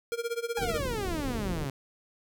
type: tone with tremolo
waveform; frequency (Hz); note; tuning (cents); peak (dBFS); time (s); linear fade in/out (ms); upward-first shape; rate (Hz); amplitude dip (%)
square; 467.9; A#4; +6; -28; 0.12-0.78; 0; sine; 16; 90
type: low-pass noise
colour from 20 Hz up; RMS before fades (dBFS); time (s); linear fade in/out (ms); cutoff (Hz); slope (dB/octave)
pink; -35; 0.57-1.69; 50; 460; 24
type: exponential sweep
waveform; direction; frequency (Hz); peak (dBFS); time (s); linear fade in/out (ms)
sawtooth; down; 840 to 130.81; -28; 0.57-1.7; 2
effects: none